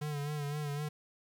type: tone with vibrato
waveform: square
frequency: 146.83 Hz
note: D3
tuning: in tune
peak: -35 dBFS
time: 0.01-0.89 s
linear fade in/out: 10 ms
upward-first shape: sine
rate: 3.9 Hz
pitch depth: 50 cents each way
effects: 11-bit